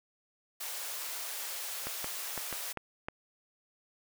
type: high-pass noise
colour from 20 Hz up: white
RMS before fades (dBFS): -39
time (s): 0.6-2.73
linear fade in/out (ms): 10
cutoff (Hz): 470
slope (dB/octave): 24
type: clicks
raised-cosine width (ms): 0.5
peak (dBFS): -21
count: 6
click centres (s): 1.87 / 2.044 / 2.377 / 2.527 / 2.773 / 3.085
effects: none